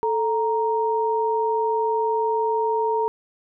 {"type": "tone pair together", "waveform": "sine", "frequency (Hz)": [440, 933.1], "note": ["A4", "A#5"], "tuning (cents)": [0, 1], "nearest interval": "octave + minor second", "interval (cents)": 1301, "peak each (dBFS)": -22, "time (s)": [0.03, 3.08], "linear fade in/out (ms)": 0, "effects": []}